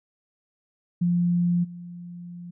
sine tone with level steps, 174.61 Hz, F3, in tune, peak -19 / -36 dBFS, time 1.01-2.51 s, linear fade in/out 10 ms, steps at 1.63 s, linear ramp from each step 20 ms, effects none

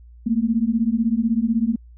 sine beating tone pair, 219.9 / 235.9 Hz, A3 / A#3, -1 / +21 cents, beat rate 16 Hz, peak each -20 dBFS, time 0.26-1.76 s, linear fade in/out 10 ms, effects added 59 Hz sine -42 dBFS peak until 1.97 s

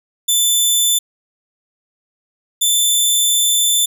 15% pulse tone pair in turn, 3520 / 3533 Hz, A7 / A7, 0 / +6 cents, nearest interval unison, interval 6 cents, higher second, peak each -5 dBFS, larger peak neither, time 0.28-0.99 / 2.61-3.86 s, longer second, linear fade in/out 10 ms, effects none

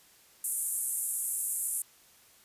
white band-pass noise, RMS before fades -33 dBFS, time 0.44-1.82 s, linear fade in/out 2 ms, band 8100 to 12000 Hz, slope 48 dB/octave, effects white hiss -60 dBFS RMS until 2.44 s + resampled to 32000 Hz

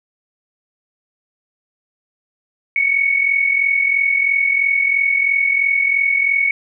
sine tone pair together, 2217 / 2260 Hz, C#7 / C#7, 0 / +33 cents, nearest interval unison, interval 33 cents, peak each -14 / -20 dBFS, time 2.76-6.51 s, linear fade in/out 2 ms, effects none

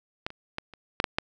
clicks, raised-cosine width 0.3 ms, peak -14 / -26 / -15 / -29 / -6 / -7 / -8 dBFS, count 7, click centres 0.265 / 0.304 / 0.584 / 0.737 / 1.001 / 1.042 / 1.185 s, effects none

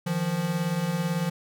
square beating tone pair, 155.56 / 173.56 Hz, D#3 / F3, 0 / -10 cents, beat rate 18 Hz, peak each -31 / -27 dBFS, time 0.06-1.3 s, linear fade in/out 10 ms, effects none

